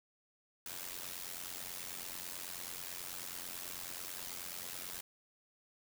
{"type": "noise with amplitude modulation", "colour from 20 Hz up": "white", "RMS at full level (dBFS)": -41, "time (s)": [0.66, 5.01], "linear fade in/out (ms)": 2, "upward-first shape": "sine", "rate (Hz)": 89.2, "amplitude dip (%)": 80, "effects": []}